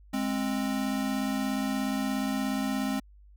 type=tone pair together; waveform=square; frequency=207.7 / 264.6 Hz; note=G#3 / C4; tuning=0 / +20 cents; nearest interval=major third; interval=420 cents; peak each=-32 / -30 dBFS; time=0.13-3 s; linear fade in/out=10 ms; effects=added 50 Hz sine -51 dBFS peak until 3.36 s